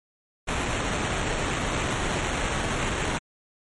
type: noise with sample-and-hold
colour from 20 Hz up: pink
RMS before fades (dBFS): -27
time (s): 0.47-3.19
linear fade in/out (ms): 20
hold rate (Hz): 4900
effects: MP3 48 kbps